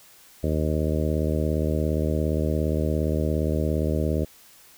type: harmonic tone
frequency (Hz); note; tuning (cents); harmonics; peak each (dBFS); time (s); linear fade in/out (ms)
77.3; D#2; -11; 1 / 2 / 3 / 4 / 5 / 6 / 7 / 8; -25 / -28 / -30 / -31 / -32 / -33 / -33 / -34; 0.43-4.25; 10
effects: white hiss -52 dBFS RMS until 4.77 s